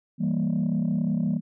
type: chord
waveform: sine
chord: E diminished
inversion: none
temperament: equal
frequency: 164.81 / 196 / 233.1 Hz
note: E3 / G3 / Bb3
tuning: 0 / 0 / 0 cents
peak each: -25 dBFS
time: 0.18-1.41 s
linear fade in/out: 50 ms
effects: tanh soft clip ceiling -18 dBFS